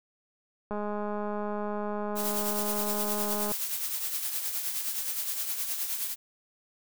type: click train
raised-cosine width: 1 ms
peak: -21 dBFS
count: 585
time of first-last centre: 0.71-3.518 s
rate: 208 Hz
type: noise with tremolo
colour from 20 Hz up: blue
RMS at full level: -30 dBFS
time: 2.15-6.16 s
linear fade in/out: 50 ms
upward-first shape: triangle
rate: 9.6 Hz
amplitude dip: 55%
effects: none